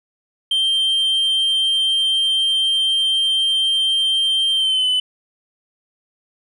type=tone with pitch glide; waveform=sine; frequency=3152 to 3013 Hz; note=G7 to F#7; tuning=+9 to +31 cents; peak=-12 dBFS; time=0.51-5 s; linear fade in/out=5 ms; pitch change=-78 cents; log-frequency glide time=4.55-4.88 s; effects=tanh soft clip ceiling -14 dBFS